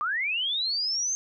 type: linear sweep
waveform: sine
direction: up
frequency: 1148 to 6380 Hz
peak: -25 dBFS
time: 0.01-1.15 s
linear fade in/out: 0 ms
effects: none